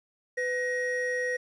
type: tone pair together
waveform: triangle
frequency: 500 / 1887.7 Hz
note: B4 / A#6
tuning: +21 / +21 cents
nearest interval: octave + major seventh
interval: 2300 cents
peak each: -28 dBFS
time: 0.37-1.37 s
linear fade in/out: 10 ms
effects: resampled to 24000 Hz + 10-bit